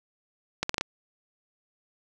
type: accelerating click train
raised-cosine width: 0.2 ms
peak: -9 dBFS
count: 5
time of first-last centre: 0.63-0.81 s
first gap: 64 ms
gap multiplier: 0.77
effects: none